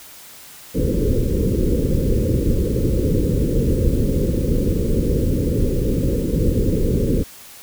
pink low-pass noise, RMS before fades -18 dBFS, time 0.74-7.24 s, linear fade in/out 20 ms, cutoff 530 Hz, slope 96 dB/octave, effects white hiss -41 dBFS RMS until 7.62 s

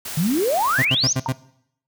white noise, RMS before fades -31 dBFS, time 0.05-0.85 s, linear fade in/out 5 ms
sine exponential sweep, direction up, 146.83 to 6700 Hz, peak -17 dBFS, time 0.17-1.13 s, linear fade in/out 5 ms
30% pulse tone bursts, 130.81 Hz, C3, in tune, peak -16 dBFS, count 5, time 0.78-1.327 s, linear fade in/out 10 ms, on 47 ms, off 78 ms
sine tone with exponential decay, 920 Hz, A#5, 23 cents flat, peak -18 dBFS, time 1.26-1.33 s, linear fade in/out 1 ms, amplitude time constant 15 ms
effects noise-tail reverb RT60 0.7 s tail -19 dB re dry

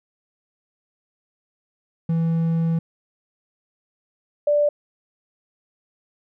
triangle / sine tone pair in turn, 164.81 / 587.3 Hz, E3 / D5, 0 / 0 cents, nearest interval octave + minor seventh, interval 2200 cents, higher second, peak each -16 / -15 dBFS, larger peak second, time 2.09-2.79 / 4.47-4.69 s, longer first, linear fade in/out 5 ms, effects none

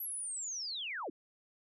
sine linear sweep, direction down, 11840 to 237.7 Hz, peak -37 dBFS, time 0-1.1 s, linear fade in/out 5 ms, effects none

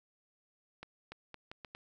accelerating click train, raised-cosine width 0.3 ms, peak -29 dBFS, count 6, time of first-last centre 0.83-1.75 s, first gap 290 ms, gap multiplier 0.77, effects none

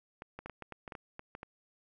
clicks, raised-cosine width 0.5 ms, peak -28 dBFS, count 12, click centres 0.221 / 0.39 / 0.46 / 0.497 / 0.623 / 0.723 / 0.878 / 0.922 / 0.952 / 1.194 / 1.351 / 1.431 s, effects none

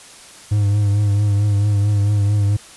triangle tone with vibrato, 102.5 Hz, G#2, 22 cents flat, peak -11 dBFS, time 0.51-2.57 s, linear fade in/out 10 ms, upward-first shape triangle, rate 4.5 Hz, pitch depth 45 cents each way, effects white hiss -41 dBFS RMS until 2.76 s + resampled to 24000 Hz

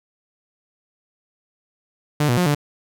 sawtooth tone with pitch steps, 148.7 / 121.2 / 179 / 146.1 Hz, D3 / B2 / F3 / D3, +22 / -32 / +43 / -9 cents, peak -12 dBFS, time 2.2-2.548 s, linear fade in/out 5 ms, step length 87 ms, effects none

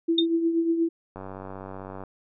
sine tone with tremolo, 332.1 Hz, E4, 13 cents sharp, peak -18 dBFS, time 0.08-0.89 s, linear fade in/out 10 ms, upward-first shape triangle, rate 8.4 Hz, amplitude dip 60%
sine tone with exponential decay, 3655 Hz, A#7, 35 cents flat, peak -15 dBFS, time 0.18-0.26 s, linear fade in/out 5 ms, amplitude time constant 16 ms
click train, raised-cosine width 1 ms, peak -24 dBFS, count 85, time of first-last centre 1.16-2.037 s, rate 95.8 Hz
effects none

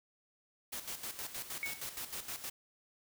white noise with tremolo, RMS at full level -41 dBFS, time 0.72-2.5 s, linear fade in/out 10 ms, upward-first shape square, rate 6.4 Hz, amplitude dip 65%
sine tone with exponential decay, 2217 Hz, C#7, in tune, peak -32 dBFS, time 1.63-1.88 s, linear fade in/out 0 ms, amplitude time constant 53 ms
effects none

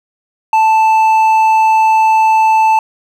sine tone with hard clipping, 880 Hz, A5, in tune, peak -8 dBFS, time 0.53-2.79 s, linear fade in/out 2 ms, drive 5 dB, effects none

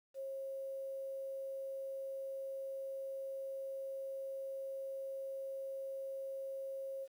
sine tone with quantisation, 540 Hz, C#5, 45 cents flat, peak -40 dBFS, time 0.14-7.08 s, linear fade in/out 50 ms, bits 11, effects none

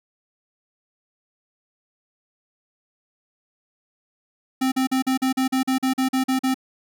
square tone bursts, 261.6 Hz, C4, in tune, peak -19 dBFS, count 13, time 4.61-6.544 s, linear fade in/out 10 ms, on 110 ms, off 42 ms, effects none

